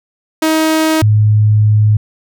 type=tone pair in turn; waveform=sawtooth / sine; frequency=316.5 / 106.42 Hz; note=D#4 / G#2; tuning=+30 / +43 cents; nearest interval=octave + perfect fifth; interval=1887 cents; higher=first; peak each=-6 dBFS; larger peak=neither; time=0.42-1.02 / 1.02-1.97 s; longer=second; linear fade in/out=5 ms; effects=none

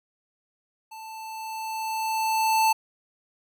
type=tone with level ramp; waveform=square; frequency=883 Hz; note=A5; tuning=6 cents sharp; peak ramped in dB=-40 to -18 dBFS; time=0.91-2.73 s; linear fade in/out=10 ms; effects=none

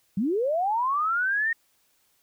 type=linear sweep; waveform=sine; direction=up; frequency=174.61 to 1863 Hz; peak=-22 dBFS; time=0.17-1.53 s; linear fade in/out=5 ms; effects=white hiss -67 dBFS RMS until 2.22 s

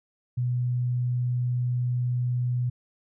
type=tone; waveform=sine; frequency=123.47 Hz; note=B2; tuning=in tune; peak=-23 dBFS; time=0.37-2.7 s; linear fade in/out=10 ms; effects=none

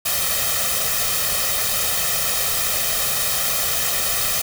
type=noise with comb filter; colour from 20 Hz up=white; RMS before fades=-21 dBFS; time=0.05-4.42 s; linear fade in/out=10 ms; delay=1.6 ms; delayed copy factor=+0.8; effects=none

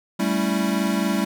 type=chord; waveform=square; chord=A dominant seventh; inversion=third; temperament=equal; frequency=196 / 220 / 277.2 / 329.6 Hz; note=G3 / A3 / C#4 / E4; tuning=0 / 0 / 0 / 0 cents; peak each=-24 / -26 / -29 / -28 dBFS; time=0.19-1.25 s; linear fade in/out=10 ms; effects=none

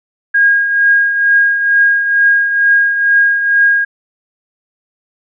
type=tone with tremolo; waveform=sine; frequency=1630 Hz; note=G#6; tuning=33 cents flat; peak=-5 dBFS; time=0.34-3.85 s; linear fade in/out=10 ms; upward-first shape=triangle; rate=2.2 Hz; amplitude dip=60%; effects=none

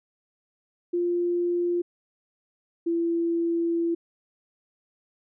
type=tone pair in turn; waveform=sine; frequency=349.2 / 336.9 Hz; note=F4 / E4; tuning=0 / +38 cents; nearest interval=minor second; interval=62 cents; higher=first; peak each=-22 dBFS; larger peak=neither; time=0.93-1.82 / 2.86-3.95 s; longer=second; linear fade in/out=10 ms; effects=none

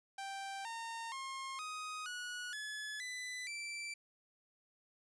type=tone with pitch steps; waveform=sawtooth; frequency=784 / 916.3 / 1071 / 1251.7 / 1463 / 1709.9 / 1998.5 / 2336 Hz; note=G5 / A#5 / C6 / D#6 / F#6 / A6 / B6 / D7; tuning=0 / -30 / +40 / +10 / -20 / -50 / +20 / -10 cents; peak=-38 dBFS; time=0.18-3.94 s; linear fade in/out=5 ms; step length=470 ms; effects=resampled to 22050 Hz + 13-bit

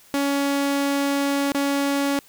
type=tone with dropouts; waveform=sawtooth; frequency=280.5 Hz; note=C#4; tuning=21 cents sharp; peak=-16 dBFS; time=0.14-2.19 s; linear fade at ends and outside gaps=0 ms; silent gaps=1.52-1.547 s; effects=white hiss -52 dBFS RMS until 2.28 s

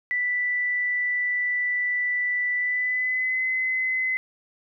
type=tone with pitch glide; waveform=sine; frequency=1975.5 to 2037 Hz; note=B6 to C7; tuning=0 to -47 cents; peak=-22 dBFS; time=0.11-4.17 s; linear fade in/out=0 ms; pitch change=+53 cents; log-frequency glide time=2.54-3.44 s; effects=none

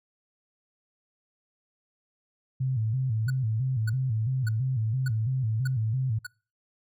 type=tone with vibrato; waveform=sine; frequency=120 Hz; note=B2; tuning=49 cents flat; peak=-24 dBFS; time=2.6-6.19 s; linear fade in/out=10 ms; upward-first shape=square; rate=3 Hz; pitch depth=150 cents each way
type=tone bursts; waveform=square; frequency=1471 Hz; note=F#6; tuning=11 cents flat; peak=-34 dBFS; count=6; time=3.28-6.268 s; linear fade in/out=5 ms; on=23 ms; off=570 ms
effects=noise-tail reverb RT60 0.4 s tail -26 dB re dry

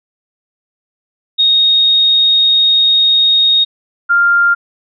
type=tone pair in turn; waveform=sine; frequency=3729 / 1396.8 Hz; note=A#7 / F6; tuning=0 / 0 cents; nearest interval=octave + perfect fourth; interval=1700 cents; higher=first; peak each=-7 dBFS; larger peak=neither; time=1.38-3.65 / 4.09-4.55 s; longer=first; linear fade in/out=20 ms; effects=none

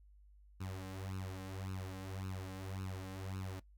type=tone with flanger; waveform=sawtooth; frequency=94.8 Hz; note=F#2; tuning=43 cents sharp; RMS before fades=-44 dBFS; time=0.6-3.6 s; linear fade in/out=10 ms; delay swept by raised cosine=0.74 to 3.84 ms; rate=1.8 Hz; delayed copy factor=+0.9; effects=noise-tail reverb RT60 0.1 s tail -19 dB re dry + added 50 Hz sine -59 dBFS peak until 3.77 s

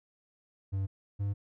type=tone pair in turn; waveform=triangle; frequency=97 / 100.36 Hz; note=G2 / G2; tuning=-18 / +41 cents; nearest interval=minor second; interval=59 cents; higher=second; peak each=-27 dBFS; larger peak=neither; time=0.72-0.87 / 1.19-1.34 s; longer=neither; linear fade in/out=20 ms; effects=none

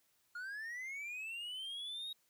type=linear sweep; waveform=triangle; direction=up; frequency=1406 to 3798 Hz; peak=-40 dBFS; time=0.35-2.13 s; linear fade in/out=5 ms; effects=white hiss -75 dBFS RMS until 2.29 s

